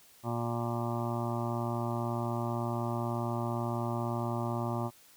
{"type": "harmonic tone", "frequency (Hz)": 118, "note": "A#2", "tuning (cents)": 22, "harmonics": [1, 2, 3, 5, 6, 7, 8, 9, 10], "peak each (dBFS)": [-34, -37, -39, -41, -42, -42, -43, -44, -44], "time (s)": [0.23, 4.91], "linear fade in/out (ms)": 50, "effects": ["white hiss -59 dBFS RMS until 5.16 s"]}